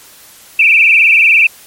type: tone with vibrato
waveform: sine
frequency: 2501 Hz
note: D#7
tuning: 8 cents sharp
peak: -4 dBFS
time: 0.59-1.47 s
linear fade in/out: 5 ms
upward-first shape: sine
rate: 20 Hz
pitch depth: 140 cents each way
effects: white hiss -39 dBFS RMS until 1.66 s + MP3 64 kbps